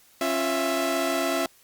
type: tone cluster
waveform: sawtooth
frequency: 273.5 / 348.7 / 661 Hz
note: C#4 / F4 / E5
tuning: -23 / -3 / +5 cents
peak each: -25 / -26 / -22 dBFS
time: 0.21-1.46 s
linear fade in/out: 2 ms
effects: white hiss -57 dBFS RMS until 1.63 s + Opus 48 kbps